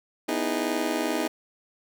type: chord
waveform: 25% pulse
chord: E major seventh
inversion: second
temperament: just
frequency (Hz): 247.2 / 309 / 329.6 / 412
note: B3 / D#4 / E4 / G#4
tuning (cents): +2 / -12 / 0 / -14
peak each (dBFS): -28 / -25 / -28 / -28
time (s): 0.28-1.28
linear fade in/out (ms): 10
effects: none